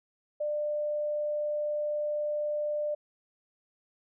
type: tone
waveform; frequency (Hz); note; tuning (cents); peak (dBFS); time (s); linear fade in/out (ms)
sine; 596; D5; +25; -28; 0.4-2.95; 10
effects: none